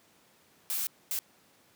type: noise bursts at uneven times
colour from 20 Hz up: blue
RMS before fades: -32 dBFS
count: 2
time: 0.7-0.87 / 1.11-1.19 s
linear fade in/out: 0 ms
effects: pink hiss -63 dBFS RMS until 1.75 s + high-pass 150 Hz 12 dB/octave